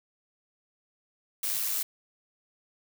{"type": "noise with amplitude modulation", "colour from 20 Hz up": "blue", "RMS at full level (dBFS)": -28, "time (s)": [1.43, 1.83], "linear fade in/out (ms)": 5, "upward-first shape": "sine", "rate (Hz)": 103, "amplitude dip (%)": 45, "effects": []}